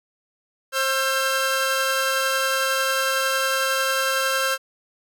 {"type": "tone cluster", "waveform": "sawtooth", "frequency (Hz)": [532, 1345, 1585], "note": ["C5", "E6", "G6"], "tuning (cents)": [29, 34, 19], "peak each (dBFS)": -21, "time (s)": [0.72, 4.58], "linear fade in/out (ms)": 50, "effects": []}